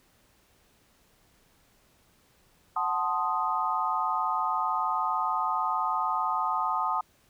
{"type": "chord", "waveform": "sine", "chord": "F# diminished seventh", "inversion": "none", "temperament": "equal", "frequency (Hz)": [740, 880, 1046.5, 1244.5], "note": ["F#5", "A5", "C6", "Eb6"], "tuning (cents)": [0, 0, 0, 0], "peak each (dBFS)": [-33, -30, -32, -29], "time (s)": [2.76, 7.01], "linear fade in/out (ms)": 5, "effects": ["pink hiss -64 dBFS RMS until 7.29 s"]}